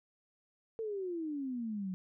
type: exponential sweep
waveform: sine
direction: down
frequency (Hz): 456.4 to 180.6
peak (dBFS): -35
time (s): 0.79-1.94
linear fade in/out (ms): 0
effects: none